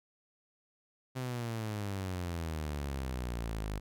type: exponential sweep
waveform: sawtooth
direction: down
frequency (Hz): 130.81 to 50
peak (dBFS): -31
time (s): 1.15-3.8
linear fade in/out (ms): 20
effects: none